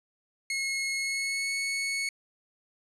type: tone with pitch glide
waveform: sawtooth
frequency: 2171 to 2208 Hz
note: C#7 to C#7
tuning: -37 to -7 cents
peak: -25 dBFS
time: 0.5-2.09 s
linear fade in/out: 2 ms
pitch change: +30 cents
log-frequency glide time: 0.96-1.52 s
effects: resampled to 24000 Hz